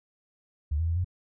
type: tone with pitch steps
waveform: sine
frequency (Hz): 73.9 / 82.4 / 83.6 / 89.9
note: D2 / E2 / E2 / F#2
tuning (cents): +11 / 0 / +25 / -49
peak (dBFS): -24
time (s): 0.71-1.046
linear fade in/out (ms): 10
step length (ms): 84
effects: none